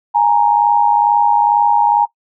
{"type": "tone pair together", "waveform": "sine", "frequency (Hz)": [830.1, 932.3], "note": ["G#5", "A#5"], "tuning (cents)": [-1, 0], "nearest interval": "major second", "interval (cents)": 201, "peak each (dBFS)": -12, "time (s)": [0.14, 2.06], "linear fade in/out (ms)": 20, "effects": ["noise-tail reverb RT60 0.1 s tail -19 dB re dry"]}